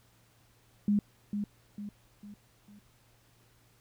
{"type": "tone with echo", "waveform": "sine", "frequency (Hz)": 205.6, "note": "G#3", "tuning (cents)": -17, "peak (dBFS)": -23, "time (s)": [0.88, 0.99], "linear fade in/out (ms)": 2, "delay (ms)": 450, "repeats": 4, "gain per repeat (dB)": -7, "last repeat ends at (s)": 2.79, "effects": ["added 116 Hz sine -66 dBFS peak until 3.8 s", "pink hiss -66 dBFS RMS until 3.8 s"]}